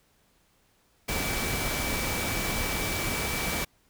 sine tone in noise, 2307 Hz, D7, 31 cents flat, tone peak -35 dBFS, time 1.08-3.65 s, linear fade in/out 10 ms, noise pink, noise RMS -30 dBFS, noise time 1.08-3.65 s, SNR -8 dB, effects pink hiss -66 dBFS RMS until 3.89 s

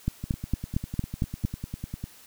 two click trains, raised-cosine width 5 ms, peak -12 / -20 dBFS, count 7 / 19, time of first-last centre 0.08-1.45 / 0.24-2.04 s, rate 4.38 / 10 Hz, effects white hiss -52 dBFS RMS until 2.26 s

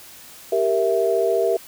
sine chord, E diminished, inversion first, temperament equal, 392 / 466.2 / 659.3 Hz, G4 / Bb4 / E5, 0 / 0 / 0 cents, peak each -21 dBFS, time 0.52-1.57 s, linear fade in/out 5 ms, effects white hiss -43 dBFS RMS until 1.67 s

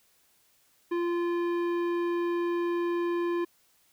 sine tone with tanh clipping, 345.5 Hz, F4, 19 cents flat, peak -28 dBFS, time 0.91-3.45 s, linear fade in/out 10 ms, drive 14 dB, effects white hiss -66 dBFS RMS until 3.92 s

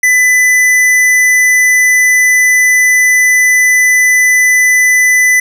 triangle tone with hard clipping, 2000 Hz, B6, 21 cents sharp, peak -7 dBFS, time 0.03-5.4 s, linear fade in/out 5 ms, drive 16 dB, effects none

